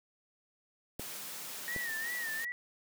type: high-pass noise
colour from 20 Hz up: white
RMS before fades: -43 dBFS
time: 0.99-2.45 s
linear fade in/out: 5 ms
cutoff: 130 Hz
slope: 48 dB/octave
type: clicks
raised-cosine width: 2 ms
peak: -27 dBFS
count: 2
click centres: 0.996 / 1.763 s
type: tone with vibrato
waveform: sine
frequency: 1857 Hz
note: A#6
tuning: 7 cents flat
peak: -35 dBFS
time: 1.68-2.52 s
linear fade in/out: 0 ms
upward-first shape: sine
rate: 2.7 Hz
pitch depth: 93 cents each way
effects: none